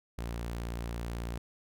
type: tone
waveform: sawtooth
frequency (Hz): 58.2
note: A#1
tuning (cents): -2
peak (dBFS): -31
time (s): 0.18-1.38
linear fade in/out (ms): 5
effects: none